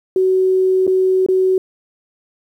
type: tone with dropouts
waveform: sine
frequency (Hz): 375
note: F#4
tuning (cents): +23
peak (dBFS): -11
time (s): 0.16-1.58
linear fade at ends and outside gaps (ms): 2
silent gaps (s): 0.868-0.876 / 1.263-1.286
effects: 8-bit